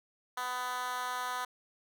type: tone with high-pass filter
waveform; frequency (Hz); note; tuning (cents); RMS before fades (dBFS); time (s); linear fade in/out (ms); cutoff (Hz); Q
10% pulse; 249.8; B3; +20; -36; 0.37-1.45; 5; 1000; 1.8
effects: none